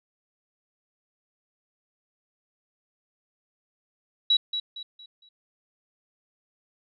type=tone with echo; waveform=sine; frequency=3900 Hz; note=B7; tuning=23 cents flat; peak=-17 dBFS; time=4.3-4.37 s; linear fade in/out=5 ms; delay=230 ms; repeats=4; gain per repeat=-9 dB; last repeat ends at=5.29 s; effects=none